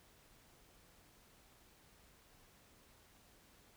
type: silence
effects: pink hiss -66 dBFS RMS until 3.76 s